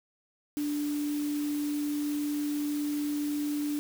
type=tone in noise; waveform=sine; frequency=293.7 Hz; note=D4; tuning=in tune; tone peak=-28 dBFS; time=0.57-3.79 s; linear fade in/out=0 ms; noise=white; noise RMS=-44 dBFS; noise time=0.57-3.79 s; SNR=+13 dB; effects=none